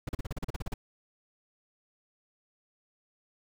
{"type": "noise bursts", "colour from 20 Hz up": "brown", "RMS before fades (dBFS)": -32, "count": 12, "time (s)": [0.07, 0.74], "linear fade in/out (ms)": 5, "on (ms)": 21, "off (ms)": 38, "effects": []}